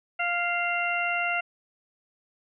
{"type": "harmonic tone with a mistuned harmonic", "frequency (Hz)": 698.5, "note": "F5", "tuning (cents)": 0, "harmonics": [1, 2, 3, 4], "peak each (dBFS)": [-30, -30, -30, -30], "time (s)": [0.19, 1.41], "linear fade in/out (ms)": 10, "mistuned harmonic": 4, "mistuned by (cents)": -26, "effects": []}